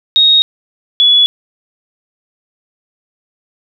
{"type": "tone pair in turn", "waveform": "sine", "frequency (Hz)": [3750, 3405], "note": ["A#7", "G#7"], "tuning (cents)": [10, 42], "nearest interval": "major second", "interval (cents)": 168, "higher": "first", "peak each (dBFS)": -5, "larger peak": "neither", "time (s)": [[0.16, 0.42], [1, 1.26]], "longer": "neither", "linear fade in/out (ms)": 0, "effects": []}